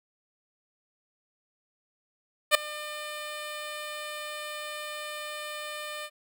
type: tone with ADSR envelope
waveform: 10% pulse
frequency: 601 Hz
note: D5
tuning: 40 cents sharp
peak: -6 dBFS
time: 2.51-6.1 s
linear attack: 39 ms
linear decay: 4 ms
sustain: -21 dB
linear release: 55 ms
effects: none